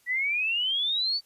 sine exponential sweep, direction up, 1932 to 4602 Hz, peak -24 dBFS, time 0.06-1.21 s, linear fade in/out 50 ms, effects white hiss -64 dBFS RMS until 1.25 s + resampled to 32000 Hz

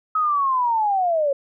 sine linear sweep, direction down, 1282 to 542 Hz, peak -17 dBFS, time 0.15-1.33 s, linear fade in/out 5 ms, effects none

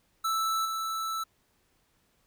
square tone with level steps, 1318.5 Hz, E6, in tune, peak -27 / -31 dBFS, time 0.24-1.24 s, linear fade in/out 10 ms, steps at 0.65 s, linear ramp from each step 5 ms, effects pink hiss -70 dBFS RMS until 2.26 s

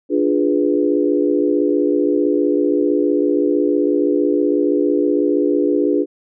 sine chord, D diminished seventh, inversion none, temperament equal, 293.7 / 349.2 / 415.3 / 493.9 Hz, D4 / F4 / Ab4 / Cb5, 0 / 0 / 0 / 0 cents, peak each -17 / -19 / -19 / -22 dBFS, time 0.09-6.06 s, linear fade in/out 50 ms, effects none

